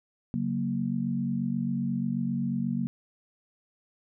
sine chord, F# major, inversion second, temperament equal, 138.59 / 185 / 233.1 Hz, C#3 / F#3 / A#3, 0 / 0 / 0 cents, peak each -33 / -31 / -29 dBFS, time 0.34-2.87 s, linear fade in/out 0 ms, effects none

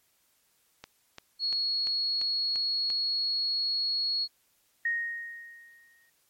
click train, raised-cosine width 0.2 ms, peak -24 dBFS, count 7, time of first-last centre 0.84-2.902 s, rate 2.91 Hz
sine tone, 4333 Hz, C#8, 40 cents flat, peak -26 dBFS, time 1.39-4.28 s, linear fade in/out 50 ms
sine tone with exponential decay, 1864.7 Hz, A#6, in tune, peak -24 dBFS, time 4.85-6.1 s, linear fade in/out 5 ms, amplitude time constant 270 ms
effects white hiss -69 dBFS RMS until 6.29 s + MP3 64 kbps

